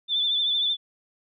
sine tone with vibrato, 3520 Hz, A7, in tune, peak -21 dBFS, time 0.08-0.77 s, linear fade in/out 50 ms, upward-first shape sine, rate 13 Hz, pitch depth 40 cents each way, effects none

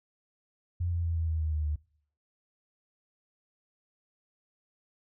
sine tone with pitch steps, 87.31 / 85.41 / 83.56 / 81.75 / 79.97 / 78.23 / 76.54 / 74.87 Hz, F2 / F2 / E2 / E2 / D#2 / D#2 / D#2 / D2, 0 / -38 / +24 / -14 / +48 / +10 / -28 / +34 cents, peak -27 dBFS, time 0.8-1.76 s, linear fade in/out 10 ms, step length 120 ms, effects noise-tail reverb RT60 0.6 s tail -24 dB re dry

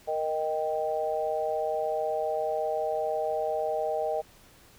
sine chord, Eb major, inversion second, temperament equal, 466.2 / 622.3 / 784 Hz, Bb4 / Eb5 / G5, 0 / 0 / 0 cents, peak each -32 / -29 / -32 dBFS, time 0.07-4.22 s, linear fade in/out 20 ms, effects pink hiss -56 dBFS RMS until 4.78 s

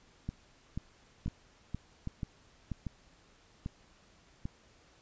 two click trains, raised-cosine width 5 ms, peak -23 / -24 dBFS, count 6 / 5, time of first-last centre 0.29-2.717 / 1.28-4.455 s, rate 2.06 / 1.26 Hz, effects pink hiss -63 dBFS RMS until 5.01 s + resampled to 16000 Hz

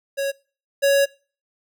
square tone pair in turn, 553 / 557.2 Hz, C#5 / C#5, -4 / +9 cents, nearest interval unison, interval 13 cents, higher second, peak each -22 / -15 dBFS, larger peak second, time 0.17-0.32 / 0.82-1.06 s, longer second, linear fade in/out 20 ms, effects noise-tail reverb RT60 0.4 s tail -24 dB re dry

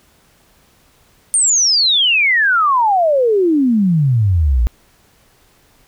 sine exponential sweep, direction down, 9120 to 54.1 Hz, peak -10 dBFS, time 1.34-4.67 s, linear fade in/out 0 ms, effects pink hiss -53 dBFS RMS until 5.87 s

